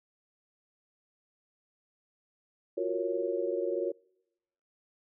sine chord, Gb major seventh, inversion third, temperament equal, 349.2 / 370 / 466.2 / 554.4 Hz, F4 / Gb4 / Bb4 / Db5, 0 / 0 / 0 / 0 cents, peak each -34 dBFS, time 2.77-3.92 s, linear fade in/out 10 ms, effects noise-tail reverb RT60 0.9 s tail -26 dB re dry

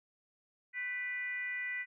sine tone with frequency modulation, 1975.5 Hz, B6, in tune, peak -35 dBFS, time 0.73-1.86 s, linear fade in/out 50 ms, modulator 460 Hz, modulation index 0.57, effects none

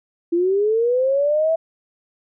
sine linear sweep, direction up, 333.6 to 659.3 Hz, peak -15 dBFS, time 0.32-1.56 s, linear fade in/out 10 ms, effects none

